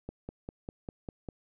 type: click train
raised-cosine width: 2 ms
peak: -25 dBFS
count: 7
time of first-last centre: 0.09-1.288 s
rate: 5.01 Hz
effects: none